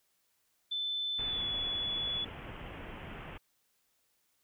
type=tone with pitch glide; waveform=sine; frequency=3520 to 3420 Hz; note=A7 to A7; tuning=0 to -50 cents; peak=-32 dBFS; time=0.71-2.25 s; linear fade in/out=10 ms; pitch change=-50 cents; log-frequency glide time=1.2-1.44 s
type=low-pass noise; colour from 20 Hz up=pink; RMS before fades=-45 dBFS; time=1.18-3.38 s; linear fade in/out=10 ms; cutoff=3200 Hz; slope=96 dB/octave
effects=white hiss -75 dBFS RMS until 4.43 s